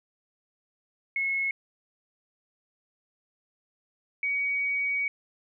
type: tone pair in turn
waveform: sine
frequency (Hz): 2181 / 2255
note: C#7 / C#7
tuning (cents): -29 / +29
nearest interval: minor second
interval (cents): 58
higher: second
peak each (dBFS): -25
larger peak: neither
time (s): 1.16-1.51 / 4.23-5.08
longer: second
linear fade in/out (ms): 2
effects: none